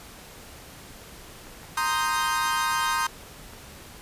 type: clicks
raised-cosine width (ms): 0.5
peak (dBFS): -30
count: 8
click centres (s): 1.47 / 1.632 / 2.205 / 2.263 / 2.716 / 2.915 / 2.958 / 3.535
type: chord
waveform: 40% pulse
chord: C minor seventh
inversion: third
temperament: equal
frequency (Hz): 932.3 / 1046.5 / 1244.5 / 1568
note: Bb5 / C6 / Eb6 / G6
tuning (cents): 0 / 0 / 0 / 0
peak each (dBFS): -28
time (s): 1.77-3.07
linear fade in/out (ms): 5
effects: pink hiss -45 dBFS RMS until 4.01 s + resampled to 32000 Hz